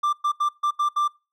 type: tone bursts at uneven times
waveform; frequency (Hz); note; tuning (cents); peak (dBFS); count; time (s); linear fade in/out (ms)
triangle; 1181; D6; +9; -17; 6; 0.03-0.13 / 0.24-0.32 / 0.4-0.49 / 0.63-0.71 / 0.79-0.89 / 0.96-1.08; 10
effects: noise-tail reverb RT60 0.3 s tail -23 dB re dry